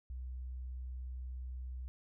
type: tone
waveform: sine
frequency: 63.1 Hz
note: B1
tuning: 38 cents sharp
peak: -40 dBFS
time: 0.1-1.88 s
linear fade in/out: 0 ms
effects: none